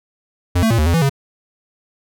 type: tone with pitch steps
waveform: square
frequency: 88.6 / 223.5 / 115.3 / 76.3 / 85.1 / 165.6 / 137.8 Hz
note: F2 / A3 / A#2 / D#2 / F2 / E3 / C#3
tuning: +25 / +27 / -19 / -33 / -44 / +8 / -10 cents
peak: -13 dBFS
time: 0.55-1.096 s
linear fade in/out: 10 ms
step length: 78 ms
effects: none